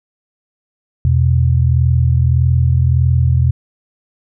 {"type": "tone pair together", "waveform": "sine", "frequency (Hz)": [83.63, 125.3], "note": ["E2", "B2"], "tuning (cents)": [26, 25], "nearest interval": "perfect fifth", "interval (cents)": 699, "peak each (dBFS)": -12, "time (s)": [1.05, 3.51], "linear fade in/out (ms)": 0, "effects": []}